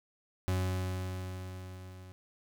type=tone with level ramp; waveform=40% pulse; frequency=92.5 Hz; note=F#2; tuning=in tune; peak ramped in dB=-27 to -47 dBFS; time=0.48-2.12 s; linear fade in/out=0 ms; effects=11-bit